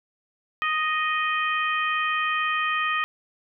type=harmonic tone; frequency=622.3 Hz; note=D#5; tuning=in tune; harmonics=2 / 3 / 4 / 5; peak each=-25 / -27 / -29 / -34 dBFS; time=0.62-3.04 s; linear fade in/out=0 ms; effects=none